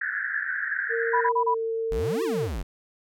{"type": "band-pass noise", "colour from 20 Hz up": "white", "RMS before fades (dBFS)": -29, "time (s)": [0.01, 1.29], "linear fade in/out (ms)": 5, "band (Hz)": [1500, 1800], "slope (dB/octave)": 96}
{"type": "tone with pitch glide", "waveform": "sine", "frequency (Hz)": [460.6, 451.6], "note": ["A#4", "A4"], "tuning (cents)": [-21, 45], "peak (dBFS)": -25, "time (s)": [0.89, 2.49], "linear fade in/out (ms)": 50, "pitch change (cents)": -34, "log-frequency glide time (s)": [1.43, 1.5]}
{"type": "tone bursts", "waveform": "sine", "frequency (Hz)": 984, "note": "B5", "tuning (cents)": -7, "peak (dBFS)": -20, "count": 4, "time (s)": [1.13, 1.545], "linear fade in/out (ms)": 10, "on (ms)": 82, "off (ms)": 29}
{"type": "exponential two-way sweep", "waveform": "square", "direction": "up then down", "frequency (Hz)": [39.52, 400.1, 39.52], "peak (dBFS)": -29, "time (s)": [1.91, 2.63], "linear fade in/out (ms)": 10, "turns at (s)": 2.23}
{"effects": []}